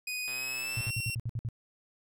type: tone with pitch glide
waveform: sawtooth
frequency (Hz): 2489 to 2730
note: D#7 to F7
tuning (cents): 0 to -40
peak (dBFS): -30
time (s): 0.07-1.15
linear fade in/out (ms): 5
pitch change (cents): +160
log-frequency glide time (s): 0.28-0.91
type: click train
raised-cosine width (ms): 0.3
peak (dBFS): -30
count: 80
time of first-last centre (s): 0.28-0.897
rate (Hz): 128
type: tone bursts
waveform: sine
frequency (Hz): 116.54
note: A#2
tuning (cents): 0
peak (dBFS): -30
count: 8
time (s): 0.77-1.488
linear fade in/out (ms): 0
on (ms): 39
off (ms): 58
effects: none